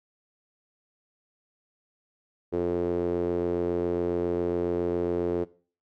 sawtooth tone with band-pass filter, 87.31 Hz, F2, in tune, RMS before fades -27 dBFS, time 2.52-5.45 s, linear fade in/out 20 ms, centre 400 Hz, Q 4.6, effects noise-tail reverb RT60 0.4 s tail -19 dB re dry

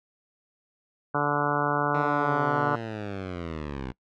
harmonic tone, 145.7 Hz, D3, 13 cents flat, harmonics 1 / 2 / 3 / 4 / 5 / 6 / 7 / 8 / 9 / 10, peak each -32 / -32 / -32 / -32 / -32 / -32 / -32 / -32 / -32 / -32 dBFS, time 1.14-2.76 s, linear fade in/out 10 ms
10% pulse linear sweep, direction down, 155.56 to 61.74 Hz, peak -24 dBFS, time 1.94-3.92 s, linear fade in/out 5 ms
effects noise-tail reverb RT60 0.1 s tail -23 dB re dry + low-pass 3000 Hz 12 dB/octave

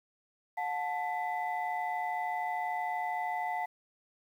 sine tone cluster, 723 / 876 / 2001 Hz, F#5 / A5 / B6, -40 / -8 / +22 cents, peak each -34 / -34 / -39 dBFS, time 0.57-3.66 s, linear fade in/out 10 ms, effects tanh soft clip ceiling -23 dBFS + 10-bit

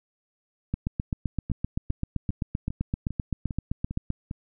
two click trains, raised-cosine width 5 ms, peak -14 / -20 dBFS, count 27 / 8, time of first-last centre 0.74-4.104 / 1.5-4.311 s, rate 7.73 / 2.49 Hz, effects none

